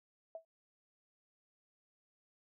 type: tone with exponential decay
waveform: sine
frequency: 652 Hz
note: E5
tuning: 19 cents flat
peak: -39 dBFS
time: 0.35-0.45 s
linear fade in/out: 2 ms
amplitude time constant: 21 ms
effects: none